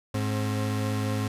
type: tone pair together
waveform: 35% pulse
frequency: 105.7 / 266.3 Hz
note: G#2 / C4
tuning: +31 / +31 cents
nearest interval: octave + major third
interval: 1600 cents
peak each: -25 / -30 dBFS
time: 0.14-1.28 s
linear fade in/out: 5 ms
effects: resampled to 32000 Hz